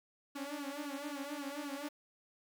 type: tone with flanger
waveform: sawtooth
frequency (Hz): 285.7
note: D4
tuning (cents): -48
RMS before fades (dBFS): -42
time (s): 0.35-1.89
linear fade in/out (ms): 10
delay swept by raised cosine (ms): 0.68 to 5.58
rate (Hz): 3.8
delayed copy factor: +1
effects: 11-bit